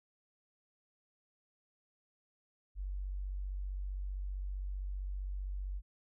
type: tone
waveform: sine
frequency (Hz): 47.68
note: G1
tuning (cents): -47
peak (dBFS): -36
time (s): 2.75-5.82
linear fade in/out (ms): 50
effects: none